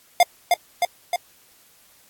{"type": "tone with echo", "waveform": "square", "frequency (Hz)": 706, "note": "F5", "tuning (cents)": 19, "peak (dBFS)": -11, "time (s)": [0.2, 0.23], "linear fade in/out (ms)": 2, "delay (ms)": 310, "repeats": 3, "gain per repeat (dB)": -3, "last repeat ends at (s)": 1.16, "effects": ["white hiss -55 dBFS RMS until 2.09 s", "AAC 64 kbps"]}